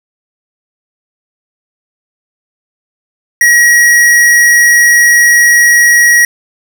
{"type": "tone", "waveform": "square", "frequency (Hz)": 1905, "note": "A#6", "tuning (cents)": 37, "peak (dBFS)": -4, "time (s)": [3.41, 6.25], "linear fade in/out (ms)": 2, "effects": []}